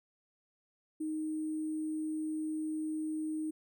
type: tone with sample-and-hold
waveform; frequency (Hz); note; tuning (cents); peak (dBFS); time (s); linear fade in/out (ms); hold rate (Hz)
sine; 311.1; D#4; 0; -33; 1-3.51; 10; 8820
effects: none